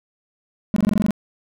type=tone bursts; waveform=triangle; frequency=207.8 Hz; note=G#3; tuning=1 cent sharp; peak=-12 dBFS; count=9; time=0.74-1.107 s; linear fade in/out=0 ms; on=23 ms; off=20 ms; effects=none